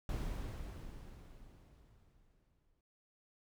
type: noise with exponential decay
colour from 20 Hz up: brown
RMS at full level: -37 dBFS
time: 0.09-2.81 s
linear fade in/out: 2 ms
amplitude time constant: 590 ms
effects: none